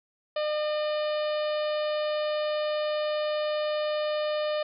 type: harmonic tone with a mistuned harmonic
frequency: 605 Hz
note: D#5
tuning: 49 cents flat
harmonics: 1 / 2 / 3 / 4 / 5 / 6 / 7 / 8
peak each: -26 / -37 / -41 / -44 / -41 / -44 / -46 / -48 dBFS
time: 0.36-4.63 s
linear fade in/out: 5 ms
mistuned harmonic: 5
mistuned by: -26 cents
effects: none